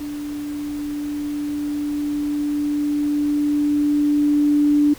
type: tone with level ramp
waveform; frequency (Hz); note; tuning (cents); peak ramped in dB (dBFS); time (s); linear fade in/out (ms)
sine; 293.3; D4; -2; -26 to -12; 0-4.94; 10
effects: pink hiss -41 dBFS RMS until 4.98 s